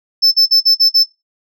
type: tone bursts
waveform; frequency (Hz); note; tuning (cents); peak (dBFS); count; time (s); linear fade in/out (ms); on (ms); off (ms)
sine; 5274; E8; 0; -4; 6; 0.22-1.038; 20; 98; 46
effects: noise-tail reverb RT60 0.2 s tail -17 dB re dry + tanh soft clip ceiling -6 dBFS